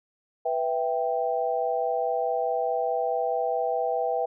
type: chord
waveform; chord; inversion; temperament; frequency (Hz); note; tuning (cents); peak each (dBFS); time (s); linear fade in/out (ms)
sine; E minor; second; equal; 493.9 / 659.3 / 784; B4 / E5 / G5; 0 / 0 / 0; -28; 0.45-4.26; 10
effects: none